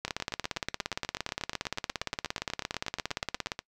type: two click trains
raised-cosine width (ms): 0.2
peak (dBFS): -17 / -13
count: 30 / 61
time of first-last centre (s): 0.08-3.591 / 0.05-3.518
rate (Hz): 8.26 / 17.3
effects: noise-tail reverb RT60 0.1 s tail -23 dB re dry